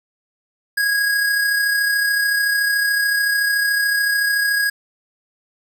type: tone with amplitude modulation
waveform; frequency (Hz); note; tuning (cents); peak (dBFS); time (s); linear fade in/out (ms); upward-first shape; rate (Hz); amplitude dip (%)
square; 1650; G#6; -12; -15; 0.77-4.7; 10; sine; 33.7; 35
effects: 8-bit